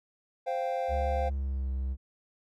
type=chord; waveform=triangle; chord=C suspended fourth; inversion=none; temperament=just; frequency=523.3 / 697.7 / 784.9 Hz; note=C5 / F5 / G5; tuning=0 / -2 / +2 cents; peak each=-30 / -31 / -33 dBFS; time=0.46-1.3 s; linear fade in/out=20 ms
type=tone with pitch glide; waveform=triangle; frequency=70 to 65.69 Hz; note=C#2 to C2; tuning=+18 to +7 cents; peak=-27 dBFS; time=0.88-1.97 s; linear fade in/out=50 ms; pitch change=-111 cents; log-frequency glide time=1.17-1.69 s
effects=none